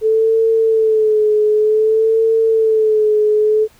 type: tone with vibrato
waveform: sine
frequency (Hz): 436.6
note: A4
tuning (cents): -13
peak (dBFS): -10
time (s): 0.01-3.68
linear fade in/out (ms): 50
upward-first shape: sine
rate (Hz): 0.54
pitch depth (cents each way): 49
effects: pink hiss -50 dBFS RMS until 3.79 s